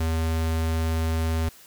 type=tone; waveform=square; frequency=81 Hz; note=E2; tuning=30 cents flat; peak=-23 dBFS; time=0-1.49 s; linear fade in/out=5 ms; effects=white hiss -50 dBFS RMS until 1.66 s